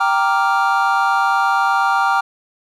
triangle chord, G minor seventh, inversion none, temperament equal, 784 / 932.3 / 1174.7 / 1396.9 Hz, G5 / Bb5 / D6 / F6, 0 / 0 / 0 / 0 cents, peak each -16 / -18 / -18 / -17 dBFS, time 0-2.21 s, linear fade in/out 10 ms, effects none

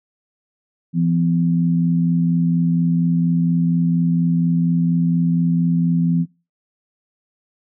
sine tone pair together, 169.06 / 253.3 Hz, E3 / B3, +44 / +44 cents, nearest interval perfect fifth, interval 700 cents, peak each -15 / -22 dBFS, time 0.93-6.26 s, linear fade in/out 50 ms, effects noise-tail reverb RT60 0.3 s tail -21 dB re dry

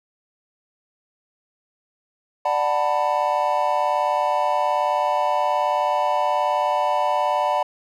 triangle chord, B minor seventh, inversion first, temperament just, 592.7 / 740.8 / 889 / 987.8 Hz, D5 / F#5 / A5 / B5, +16 / +2 / +18 / 0 cents, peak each -22 dBFS, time 2.45-7.63 s, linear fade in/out 5 ms, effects none

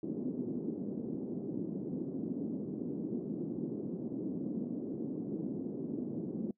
pink band-pass noise, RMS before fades -38 dBFS, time 0.03-6.51 s, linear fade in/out 2 ms, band 200 to 340 Hz, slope 24 dB/octave, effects noise-tail reverb RT60 0.1 s tail -23 dB re dry

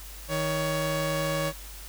sawtooth tone pair together, 157.14 / 560 Hz, D#3 / C#5, +17 / +18 cents, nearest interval octave + minor seventh, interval 2201 cents, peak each -26 / -24 dBFS, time 0.28-1.53 s, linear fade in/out 50 ms, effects added 50 Hz sine -42 dBFS peak until 1.88 s + white hiss -45 dBFS RMS until 1.88 s

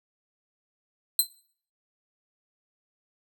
5% pulse tone with exponential decay, 4084 Hz, C8, 43 cents flat, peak -8 dBFS, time 1.19-1.28 s, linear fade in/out 2 ms, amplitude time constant 19 ms, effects noise-tail reverb RT60 0.5 s tail -18 dB re dry

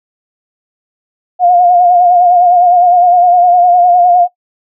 sine tone with vibrato, 711 Hz, F5, 31 cents sharp, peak -4 dBFS, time 1.39-4.28 s, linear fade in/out 50 ms, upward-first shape sine, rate 9.8 Hz, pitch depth 44 cents each way, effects noise-tail reverb RT60 0.1 s tail -18 dB re dry

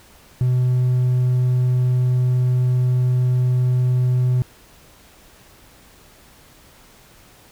triangle tone, 125.8 Hz, B2, 32 cents sharp, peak -12 dBFS, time 0.41-4.42 s, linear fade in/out 0 ms, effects tanh soft clip ceiling -8 dBFS + pink hiss -49 dBFS RMS until 7.51 s

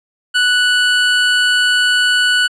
25% pulse tone, 1480 Hz, F#6, in tune, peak -7 dBFS, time 0.34-2.48 s, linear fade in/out 20 ms, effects low-pass 7000 Hz 12 dB/octave

